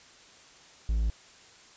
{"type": "tone", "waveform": "triangle", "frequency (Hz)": 55, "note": "A1", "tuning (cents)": 0, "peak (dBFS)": -22, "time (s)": [0.89, 1.1], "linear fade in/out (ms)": 0, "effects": ["white hiss -54 dBFS RMS until 1.76 s", "resampled to 16000 Hz"]}